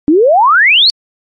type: exponential sweep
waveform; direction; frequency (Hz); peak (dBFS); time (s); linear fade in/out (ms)
sine; up; 283.4 to 4591; -4; 0.08-0.9; 0
effects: MP3 48 kbps